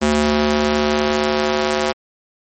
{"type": "tone with high-pass filter sweep", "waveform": "square", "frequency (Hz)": 74.5, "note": "D2", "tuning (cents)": 25, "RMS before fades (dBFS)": -17, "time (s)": [0.01, 1.93], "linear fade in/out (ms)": 20, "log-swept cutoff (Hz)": [220, 440], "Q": 1.1, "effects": ["MP3 32 kbps"]}